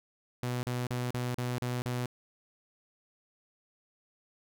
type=tone bursts; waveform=sawtooth; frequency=123.47 Hz; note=B2; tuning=in tune; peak=-27 dBFS; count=7; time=0.43-2.058 s; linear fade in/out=0 ms; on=200 ms; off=38 ms; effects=none